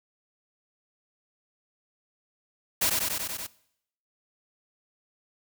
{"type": "noise with echo", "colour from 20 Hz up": "white", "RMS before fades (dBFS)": -24, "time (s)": [2.81, 2.9], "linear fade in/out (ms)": 10, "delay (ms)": 95, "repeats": 6, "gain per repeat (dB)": -2, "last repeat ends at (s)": 3.47, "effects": ["noise-tail reverb RT60 0.7 s tail -20 dB re dry"]}